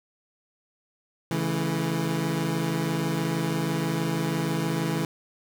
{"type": "chord", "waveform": "25% pulse", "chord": "A major", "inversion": "first", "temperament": "equal with one note detuned", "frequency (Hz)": [138.59, 164.81, 215.8], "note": ["C#3", "E3", "A3"], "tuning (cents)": [0, 0, -33], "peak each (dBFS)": [-27, -23, -29], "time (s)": [1.31, 5.05], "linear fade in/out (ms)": 2, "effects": []}